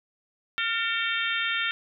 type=harmonic tone with a mistuned harmonic; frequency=452.1 Hz; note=A4; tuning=47 cents sharp; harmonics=3 / 4 / 5 / 6 / 7 / 8; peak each=-30 / -31 / -32 / -33 / -33 / -34 dBFS; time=0.58-1.71 s; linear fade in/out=0 ms; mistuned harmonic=3; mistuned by=+47 cents; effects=none